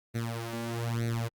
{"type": "tone with flanger", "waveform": "sawtooth", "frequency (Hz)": 116.2, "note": "A#2", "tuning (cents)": -5, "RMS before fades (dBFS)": -32, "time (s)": [0.14, 1.29], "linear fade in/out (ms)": 20, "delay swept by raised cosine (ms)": [0.48, 3.58], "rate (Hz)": 1.1, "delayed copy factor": 0.95, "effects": ["Opus 24 kbps"]}